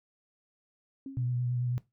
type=tone with exponential decay; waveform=sine; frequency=270.7 Hz; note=C#4; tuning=41 cents flat; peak=-35 dBFS; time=1.06-1.46 s; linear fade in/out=2 ms; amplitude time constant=85 ms
type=tone with vibrato; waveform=sine; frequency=123.1 Hz; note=B2; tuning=5 cents flat; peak=-28 dBFS; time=1.17-1.78 s; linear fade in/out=0 ms; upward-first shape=triangle; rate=9.1 Hz; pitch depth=27 cents each way
effects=noise-tail reverb RT60 0.2 s tail -17 dB re dry